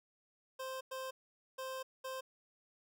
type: tone bursts at uneven times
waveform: 25% pulse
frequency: 523.3 Hz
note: C5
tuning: in tune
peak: -37 dBFS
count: 4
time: 0.59-0.81 / 0.91-1.11 / 1.58-1.83 / 2.04-2.21 s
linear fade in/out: 10 ms
effects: none